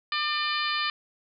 harmonic tone, 599 Hz, D5, 34 cents sharp, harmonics 2 / 3 / 4 / 5 / 6 / 7 / 8, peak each -30 / -32 / -33 / -34 / -35 / -35 / -36 dBFS, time 0.12-0.9 s, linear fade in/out 2 ms, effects none

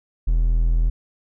triangle tone, 41.2 Hz, E1, in tune, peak -13 dBFS, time 0.27-0.9 s, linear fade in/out 10 ms, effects none

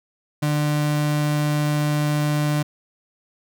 35% pulse tone, 148.8 Hz, D3, 23 cents sharp, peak -17 dBFS, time 0.42-2.63 s, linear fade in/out 10 ms, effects none

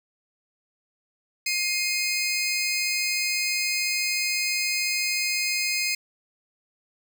20% pulse tone pair together, 2123 / 2500 Hz, C7 / D#7, +25 / +8 cents, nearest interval minor third, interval 283 cents, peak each -22 / -21 dBFS, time 1.46-5.95 s, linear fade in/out 5 ms, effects none

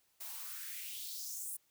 blue noise with high-pass filter sweep, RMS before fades -44 dBFS, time 0.2-1.57 s, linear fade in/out 10 ms, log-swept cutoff 670 to 10000 Hz, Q 3, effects white hiss -74 dBFS RMS until 1.7 s

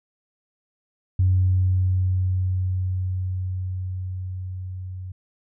sine tone with level ramp, 92.5 Hz, F#2, in tune, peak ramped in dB -14 to -31 dBFS, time 1.19-5.12 s, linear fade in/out 5 ms, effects tanh soft clip ceiling -10 dBFS

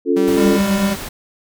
sine chord, Db augmented, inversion none, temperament equal, 277.2 / 349.2 / 440 Hz, Db4 / F4 / A4, 0 / 0 / 0 cents, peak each -17 dBFS, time 0.05-0.6 s, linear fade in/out 50 ms
sawtooth tone with pitch glide, 193.6 to 191.38 Hz, G3 to G3, -21 to -41 cents, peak -18 dBFS, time 0.16-0.96 s, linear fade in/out 10 ms, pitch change -20 cents, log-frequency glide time 0.44-0.69 s
pink noise, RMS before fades -29 dBFS, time 0.27-1.09 s, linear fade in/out 10 ms
square tone, 200 Hz, G3, 35 cents sharp, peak -16 dBFS, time 0.37-0.94 s, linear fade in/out 10 ms
effects none

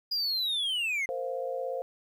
triangle linear sweep, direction down, 4914 to 2057 Hz, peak -26 dBFS, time 0.11-1.06 s, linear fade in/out 10 ms
sine chord, Bb suspended second, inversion none, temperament equal, 466.2 / 523.3 / 698.5 Hz, Bb4 / C5 / F5, 0 / 0 / 0 cents, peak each -38 / -32 / -38 dBFS, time 1.09-1.82 s, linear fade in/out 0 ms
effects 11-bit

